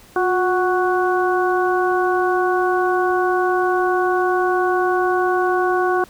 harmonic tone with a mistuned harmonic, 370 Hz, F#4, in tune, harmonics 1 / 2 / 3 / 4, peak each -18 / -21 / -23 / -24 dBFS, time 0.16-6.04 s, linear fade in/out 2 ms, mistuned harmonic 1, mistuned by -48 cents, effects pink hiss -47 dBFS RMS until 6.09 s

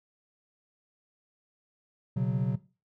triangle chord, B suspended second, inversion none, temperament equal, 123.47 / 138.59 / 185 Hz, B2 / C#3 / F#3, 0 / 0 / 0 cents, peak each -28 dBFS, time 2.16-2.56 s, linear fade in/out 10 ms, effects noise-tail reverb RT60 0.3 s tail -17 dB re dry

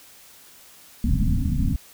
pink low-pass noise, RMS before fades -21 dBFS, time 1.04-1.76 s, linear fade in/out 2 ms, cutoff 270 Hz, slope 96 dB/octave, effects white hiss -49 dBFS RMS until 1.93 s

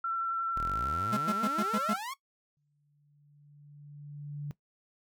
sine tone with vibrato, 1350 Hz, E6, 41 cents sharp, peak -29 dBFS, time 0.04-1.96 s, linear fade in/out 5 ms, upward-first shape sine, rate 11 Hz, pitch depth 15 cents each way
sawtooth exponential sweep, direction up, 34.65 to 1135 Hz, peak -33 dBFS, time 0.56-2.14 s, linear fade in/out 10 ms
45% pulse tone bursts, 211 Hz, G#3, 28 cents sharp, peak -28 dBFS, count 6, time 1.12-1.938 s, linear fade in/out 10 ms, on 53 ms, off 100 ms
sine tone with exponential growth, 145.7 Hz, D3, 13 cents flat, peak -33 dBFS, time 2.57-4.51 s, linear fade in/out 0 ms, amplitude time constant 420 ms
effects noise-tail reverb RT60 0.1 s tail -17 dB re dry

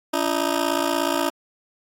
15% pulse ring-modulated tone, 311.7 Hz, D#4, 3 cents sharp, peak -11 dBFS, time 0.13-1.3 s, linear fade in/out 10 ms, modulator 28.4 Hz, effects AAC 64 kbps

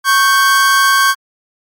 45% pulse tone pair together, 1103 / 1559.9 Hz, C#6 / G6, -9 / -9 cents, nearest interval tritone, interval 600 cents, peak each -11 dBFS, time 0.04-1.15 s, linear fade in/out 50 ms, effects MP3 64 kbps

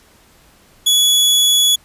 sawtooth tone, 3391 Hz, G#7, 35 cents sharp, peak -7 dBFS, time 0.86-1.76 s, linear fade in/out 10 ms, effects pink hiss -50 dBFS RMS until 1.84 s + resampled to 32000 Hz

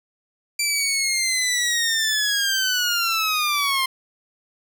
15% pulse linear sweep, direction down, 2349 to 1046.5 Hz, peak -13 dBFS, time 0.59-3.86 s, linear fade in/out 5 ms, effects none

